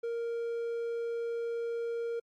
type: tone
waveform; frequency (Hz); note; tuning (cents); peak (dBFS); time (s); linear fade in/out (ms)
triangle; 466.2; A#4; 0; -30; 0.03-2.2; 10
effects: AAC 64 kbps